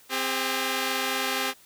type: tone pair together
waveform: 5% pulse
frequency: 261.6 / 404.5 Hz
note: C4 / G#4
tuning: 0 / -46 cents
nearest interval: minor sixth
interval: 754 cents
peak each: -17 dBFS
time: 0.09-1.54 s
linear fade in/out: 50 ms
effects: white hiss -55 dBFS RMS until 1.65 s